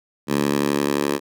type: tone with high-pass filter sweep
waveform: 10% pulse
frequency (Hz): 71.6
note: D2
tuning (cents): -43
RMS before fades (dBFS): -21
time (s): 0.27-1.2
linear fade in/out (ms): 50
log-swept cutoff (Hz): 200 to 340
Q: 1.2
effects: none